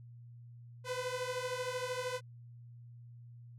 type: beating tone pair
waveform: sawtooth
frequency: 496.7 / 509.7 Hz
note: B4 / C5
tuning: +10 / -45 cents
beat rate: 13 Hz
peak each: -35 / -35 dBFS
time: 0.84-2.21 s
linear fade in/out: 50 ms
effects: added 119 Hz sine -50 dBFS peak until 3.58 s + low-pass 10000 Hz 12 dB/octave